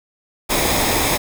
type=noise with comb filter; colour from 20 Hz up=pink; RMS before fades=-18 dBFS; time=0.49-1.18 s; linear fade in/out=20 ms; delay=0.68 ms; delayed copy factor=-0.5; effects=none